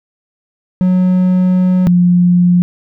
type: tone pair in turn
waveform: triangle / sine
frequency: 183.3 / 177.06 Hz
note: F#3 / F3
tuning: -16 / +24 cents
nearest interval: minor second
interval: 60 cents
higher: first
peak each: -6 dBFS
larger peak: neither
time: 0.81-1.87 / 1.87-2.62 s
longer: first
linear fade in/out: 0 ms
effects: none